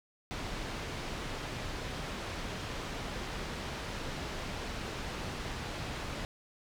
pink low-pass noise, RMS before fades -39 dBFS, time 0.31-6.25 s, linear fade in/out 0 ms, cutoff 4800 Hz, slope 12 dB/octave, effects none

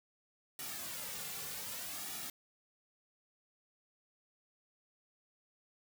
white noise with flanger, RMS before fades -43 dBFS, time 0.59-2.3 s, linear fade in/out 2 ms, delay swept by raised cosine 1.9 to 3.2 ms, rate 0.65 Hz, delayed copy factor -0.7, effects none

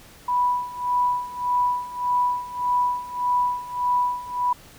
sine tone with tremolo, 985 Hz, B5, 5 cents flat, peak -17 dBFS, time 0.28-4.53 s, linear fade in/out 5 ms, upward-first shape sine, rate 1.7 Hz, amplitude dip 85%, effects pink hiss -48 dBFS RMS until 4.78 s

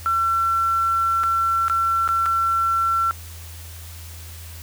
sine tone with dropouts, 1350 Hz, E6, 41 cents sharp, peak -17 dBFS, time 0.06-3.11 s, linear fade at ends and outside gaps 0 ms, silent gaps 1.234-1.238 / 1.682-1.698 / 2.077-2.089 / 2.258-2.262 s, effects added 83 Hz sine -36 dBFS peak until 4.62 s + white hiss -42 dBFS RMS until 4.62 s

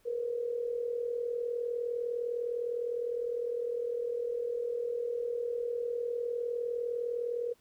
sine tone with amplitude modulation, 476.7 Hz, A#4, 39 cents sharp, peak -28 dBFS, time 0.05-7.54 s, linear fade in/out 20 ms, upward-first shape sine, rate 39.8 Hz, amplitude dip 65%, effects pink hiss -68 dBFS RMS until 7.6 s

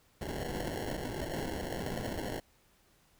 blue noise with sample-and-hold, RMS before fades -37 dBFS, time 0.21-2.4 s, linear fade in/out 2 ms, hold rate 1225 Hz, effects pink hiss -67 dBFS RMS until 3.19 s

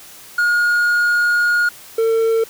triangle tone pair in turn, 1433 / 451.4 Hz, F6 / A4, +44 / +44 cents, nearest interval octave + minor sixth, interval 2000 cents, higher first, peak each -11 dBFS, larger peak neither, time 0.38-1.69 / 1.98-2.44 s, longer first, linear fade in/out 5 ms, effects white hiss -40 dBFS RMS until 2.49 s

